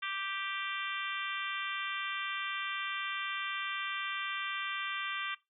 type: harmonic tone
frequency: 392 Hz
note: G4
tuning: in tune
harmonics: 3 / 4 / 5 / 6 / 7 / 8 / 9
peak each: -40 / -41 / -42 / -43 / -43 / -44 / -45 dBFS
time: 0.02-5.35 s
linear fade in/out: 10 ms
effects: noise-tail reverb RT60 0.2 s tail -19 dB re dry